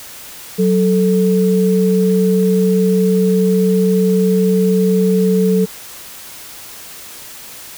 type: tone pair together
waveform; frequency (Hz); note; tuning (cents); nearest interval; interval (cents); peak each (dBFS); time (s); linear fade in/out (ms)
sine; 185.75 / 440; F#3 / A4; +7 / 0; octave + minor third; 1493; -12 / -14; 0.58-5.66; 20
effects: white hiss -34 dBFS RMS until 7.77 s